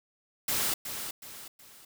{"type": "noise with echo", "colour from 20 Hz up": "white", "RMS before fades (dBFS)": -29, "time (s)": [0.48, 0.74], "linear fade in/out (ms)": 5, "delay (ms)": 370, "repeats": 3, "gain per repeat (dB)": -8, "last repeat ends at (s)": 1.85, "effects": []}